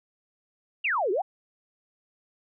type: exponential two-way sweep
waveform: sine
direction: down then up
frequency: 2946 to 349.5 to 844 Hz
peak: -23 dBFS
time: 0.84-1.22 s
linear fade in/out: 10 ms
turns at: 1.11 s
effects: none